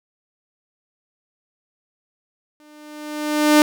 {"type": "tone with exponential growth", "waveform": "sawtooth", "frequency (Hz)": 300, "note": "D4", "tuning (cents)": 37, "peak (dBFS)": -5, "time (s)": [2.6, 3.62], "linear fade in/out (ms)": 0, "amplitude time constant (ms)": 220, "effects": []}